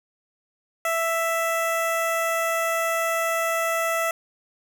15% pulse tone with notch filter, 661 Hz, E5, 5 cents sharp, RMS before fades -24 dBFS, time 0.85-4.11 s, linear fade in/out 2 ms, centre 4300 Hz, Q 1, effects none

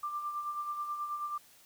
sine tone with tremolo, 1185 Hz, D6, 15 cents sharp, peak -32 dBFS, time 0.03-1.38 s, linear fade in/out 5 ms, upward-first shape sine, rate 9.3 Hz, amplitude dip 50%, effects white hiss -60 dBFS RMS until 1.65 s

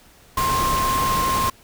sine tone in noise, 1058 Hz, C6, 19 cents sharp, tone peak -19 dBFS, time 0.37-1.5 s, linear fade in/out 5 ms, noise pink, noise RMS -25 dBFS, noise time 0.37-1.5 s, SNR +3 dB, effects pink hiss -51 dBFS RMS until 1.63 s

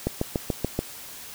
click train, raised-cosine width 2 ms, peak -10 dBFS, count 6, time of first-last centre 0.07-0.79 s, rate 6.94 Hz, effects white hiss -41 dBFS RMS until 1.34 s

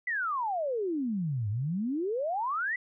sine exponential two-way sweep, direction down then up, 2024 to 98.9 to 2024 Hz, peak -28 dBFS, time 0.07-2.76 s, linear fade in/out 5 ms, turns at 1.49 s, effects none

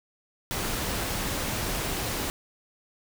pink noise, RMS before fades -30 dBFS, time 0.51-2.3 s, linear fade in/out 0 ms, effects none

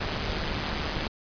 pink noise with amplitude modulation, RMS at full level -27 dBFS, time 0-1.08 s, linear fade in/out 10 ms, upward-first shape sine, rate 151 Hz, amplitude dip 60%, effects resampled to 11025 Hz

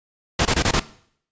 pink noise bursts, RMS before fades -18 dBFS, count 5, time 0.39-0.797 s, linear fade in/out 5 ms, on 63 ms, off 23 ms, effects noise-tail reverb RT60 0.6 s tail -18 dB re dry + resampled to 16000 Hz

